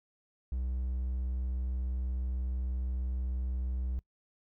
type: tone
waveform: triangle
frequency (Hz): 63.1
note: B1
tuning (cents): +38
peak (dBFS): -29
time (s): 0.52-3.99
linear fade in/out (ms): 0
effects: noise-tail reverb RT60 0.1 s tail -23 dB re dry